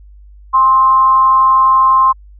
sine tone with frequency modulation, 1052 Hz, C6, 9 cents sharp, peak -6 dBFS, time 0.53-2.13 s, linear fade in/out 20 ms, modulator 235 Hz, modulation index 0.26, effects added 50 Hz sine -36 dBFS peak until 2.39 s

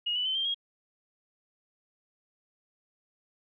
sine tone with pitch steps, 2877 / 2972 / 3069 / 3170 / 3274 Hz, F#7 / F#7 / G7 / G7 / G#7, -49 / +7 / -37 / +19 / -25 cents, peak -27 dBFS, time 0.06-0.545 s, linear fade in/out 10 ms, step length 97 ms, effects none

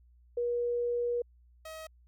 sine / sawtooth tone pair in turn, 480 / 635.5 Hz, B4 / D#5, -49 / +36 cents, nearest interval perfect fourth, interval 485 cents, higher second, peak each -28 / -38 dBFS, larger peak first, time 0.37-1.22 / 1.65-1.87 s, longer first, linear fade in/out 5 ms, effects added 60 Hz sine -58 dBFS peak until 2.07 s

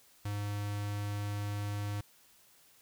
square tone with notch filter, 102.7 Hz, G#2, 19 cents flat, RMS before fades -36 dBFS, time 0.25-2.01 s, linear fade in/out 5 ms, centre 410 Hz, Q 1.8, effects white hiss -63 dBFS RMS until 2.81 s

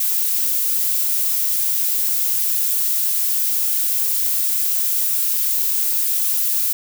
violet noise, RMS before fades -19 dBFS, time 0-6.73 s, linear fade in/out 5 ms, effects none

